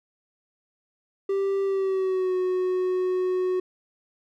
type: tone with pitch glide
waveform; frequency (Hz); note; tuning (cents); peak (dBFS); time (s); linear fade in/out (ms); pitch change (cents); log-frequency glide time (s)
triangle; 392 to 367.9; G4 to F#4; 0 to -10; -20; 1.29-3.6; 5; -110; 1.64-2.35
effects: none